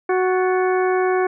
harmonic tone with a mistuned harmonic, 370 Hz, F#4, in tune, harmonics 1 / 2 / 3 / 4 / 5 / 6, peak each -17 / -23 / -27 / -29 / -31 / -33 dBFS, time 0.09-1.27 s, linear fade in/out 5 ms, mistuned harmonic 5, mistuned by -99 cents, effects none

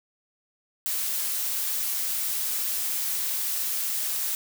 blue noise, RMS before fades -28 dBFS, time 0.86-4.35 s, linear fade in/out 0 ms, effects none

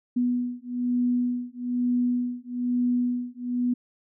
sine beating tone pair, 245 / 246.1 Hz, B3 / B3, -14 / -6 cents, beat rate 1.1 Hz, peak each -26 dBFS, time 0.16-3.74 s, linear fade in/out 10 ms, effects none

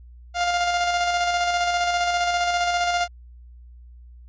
sawtooth tone with tremolo, 702 Hz, F5, 9 cents sharp, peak -15 dBFS, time 0.34-3.08 s, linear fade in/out 50 ms, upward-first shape square, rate 15 Hz, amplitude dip 30%, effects added 60 Hz sine -42 dBFS peak until 4.28 s + resampled to 16000 Hz

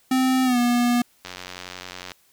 square tone with pitch glide, 259.1 to 241.7 Hz, C4 to B3, -17 to -37 cents, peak -18 dBFS, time 0.11-1.02 s, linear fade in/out 5 ms, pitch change -120 cents, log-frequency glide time 0.44-0.58 s
click train, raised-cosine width 0.2 ms, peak -17 dBFS, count 80, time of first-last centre 1.25-2.118 s, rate 91 Hz
effects white hiss -60 dBFS RMS until 2.32 s

